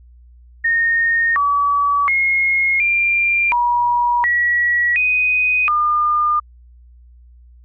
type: tone with pitch steps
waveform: sine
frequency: 1843 / 1143 / 2155 / 2384 / 962 / 1926 / 2497 / 1208 Hz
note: A#6 / D6 / C#7 / D7 / B5 / B6 / D#7 / D6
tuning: -20 / -47 / -49 / +25 / -46 / -44 / +6 / +48 cents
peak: -13 dBFS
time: 0.64-6.4 s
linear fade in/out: 10 ms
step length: 720 ms
effects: added 60 Hz sine -42 dBFS peak until 7.64 s